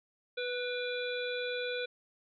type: harmonic tone with a mistuned harmonic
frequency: 493.5 Hz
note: B4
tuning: 1 cent flat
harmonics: 1 / 3 / 5 / 7 / 8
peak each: -35 / -40 / -42 / -43 / -44 dBFS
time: 0.37-1.86 s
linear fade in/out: 10 ms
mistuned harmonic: 5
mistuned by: -42 cents
effects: none